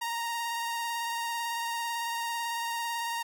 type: tone with vibrato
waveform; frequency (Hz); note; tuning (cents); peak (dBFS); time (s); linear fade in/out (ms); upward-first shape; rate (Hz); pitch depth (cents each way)
sawtooth; 932.3; A#5; 0; -27; 0.01-3.23; 10; sine; 18; 19
effects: none